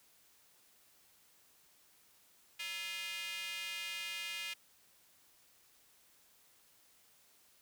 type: tone with high-pass filter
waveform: square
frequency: 189.7 Hz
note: F#3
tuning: 43 cents sharp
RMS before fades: -42 dBFS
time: 2.59-4.54 s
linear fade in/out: 10 ms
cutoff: 2500 Hz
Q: 3.1
effects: white hiss -67 dBFS RMS until 7.61 s